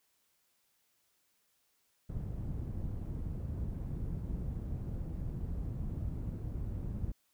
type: low-pass noise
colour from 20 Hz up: white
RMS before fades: -38 dBFS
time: 2.09-7.12 s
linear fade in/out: 5 ms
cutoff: 110 Hz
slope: 12 dB/octave
effects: white hiss -75 dBFS RMS until 7.33 s